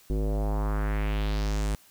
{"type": "tone with low-pass filter sweep", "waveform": "square", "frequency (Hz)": 51.91, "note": "G#1", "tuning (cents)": 0, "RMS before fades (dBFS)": -27, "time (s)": [0.1, 1.75], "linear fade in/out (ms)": 0, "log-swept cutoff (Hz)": [370, 9800], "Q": 2.2, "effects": ["white hiss -57 dBFS RMS until 1.9 s"]}